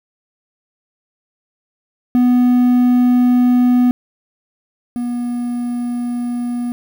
triangle tone pair in turn, 246.9 / 242.1 Hz, B3 / B3, 0 / -34 cents, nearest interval unison, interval 34 cents, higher first, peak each -7 / -16 dBFS, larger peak first, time 2.15-3.91 / 4.96-6.72 s, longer neither, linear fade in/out 0 ms, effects 7-bit

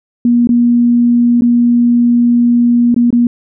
sine tone with dropouts, 239.2 Hz, A#3, 45 cents sharp, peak -6 dBFS, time 0.25-3.27 s, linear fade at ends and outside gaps 2 ms, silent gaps 0.472-0.491 / 1.41-1.42 / 2.944-2.963 / 3.105-3.127 s, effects none

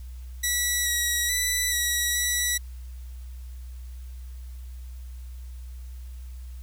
10% pulse tone with pitch steps, 1950 / 1919 / 1977 / 1927 / 1949 Hz, B6 / A#6 / B6 / B6 / B6, -23 / +50 / +1 / -43 / -23 cents, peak -14 dBFS, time 0.43-2.58 s, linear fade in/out 10 ms, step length 430 ms, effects added 62 Hz sine -36 dBFS peak until 6.62 s + white hiss -58 dBFS RMS until 6.62 s

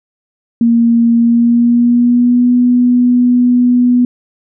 sine tone with pitch glide, 233.1 to 245.8 Hz, A#3 to B3, 0 to -8 cents, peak -6 dBFS, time 0.61-4.05 s, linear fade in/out 2 ms, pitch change +92 cents, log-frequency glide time 1.16-2.5 s, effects none

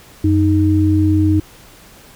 sine tone pair together, 92.5 / 311.1 Hz, F#2 / D#4, 0 / 0 cents, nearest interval octave + major sixth, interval 2100 cents, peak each -13 dBFS, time 0.24-1.4 s, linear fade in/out 5 ms, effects pink hiss -43 dBFS RMS until 2.15 s

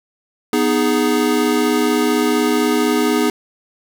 square chord, G# minor, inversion first, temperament equal, 246.9 / 311.1 / 415.3 Hz, B3 / D#4 / G#4, 0 / 0 / 0 cents, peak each -19 dBFS, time 0.53-3.3 s, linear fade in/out 2 ms, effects 8-bit

